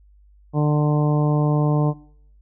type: harmonic tone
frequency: 149.2 Hz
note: D3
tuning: 28 cents sharp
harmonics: 1 / 2 / 3 / 4 / 5 / 6 / 7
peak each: -17 / -23 / -27 / -29 / -31 / -33 / -34 dBFS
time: 0.53-1.94 s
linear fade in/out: 50 ms
effects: noise-tail reverb RT60 0.6 s tail -20 dB re dry + added 50 Hz sine -49 dBFS peak until 2.41 s